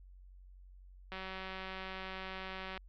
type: click train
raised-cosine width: 0.3 ms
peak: -27 dBFS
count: 314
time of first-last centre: 1.12-2.776 s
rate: 189 Hz
effects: added 46 Hz sine -53 dBFS peak until 2.88 s + low-pass 4000 Hz 12 dB/octave